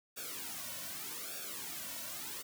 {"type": "noise with flanger", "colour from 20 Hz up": "white", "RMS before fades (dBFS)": -43, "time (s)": [0.16, 2.43], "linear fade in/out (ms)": 20, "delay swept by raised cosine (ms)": [0.98, 2.48], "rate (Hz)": 0.83, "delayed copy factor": -0.95, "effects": []}